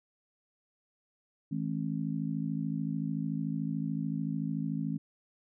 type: harmonic tone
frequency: 53.6 Hz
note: A1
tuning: 45 cents flat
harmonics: 3 / 4 / 5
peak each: -34 / -35 / -36 dBFS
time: 1.51-4.98 s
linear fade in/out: 10 ms
effects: none